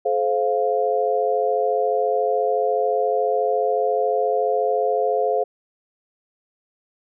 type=chord; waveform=sine; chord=F major; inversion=first; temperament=equal with one note detuned; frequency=429.2 / 523.3 / 698.5 Hz; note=A4 / C5 / F5; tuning=-43 / 0 / 0 cents; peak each=-22 dBFS; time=0.05-5.44 s; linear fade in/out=10 ms; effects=none